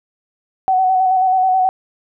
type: tone with vibrato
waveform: sine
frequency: 750 Hz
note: F#5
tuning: 23 cents sharp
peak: -11 dBFS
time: 0.68-1.69 s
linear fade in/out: 0 ms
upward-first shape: square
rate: 9.3 Hz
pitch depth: 24 cents each way
effects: none